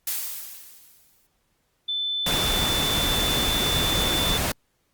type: noise with exponential decay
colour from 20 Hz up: blue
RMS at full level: -25 dBFS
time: 0.07-1.27 s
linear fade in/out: 5 ms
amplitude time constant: 260 ms
type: tone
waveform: sine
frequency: 3520 Hz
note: A7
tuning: in tune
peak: -24 dBFS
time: 1.88-4.38 s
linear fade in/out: 10 ms
type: noise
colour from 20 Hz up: pink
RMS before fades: -25 dBFS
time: 2.26-4.52 s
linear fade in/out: 5 ms
effects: pink hiss -70 dBFS RMS until 4.93 s + Opus 48 kbps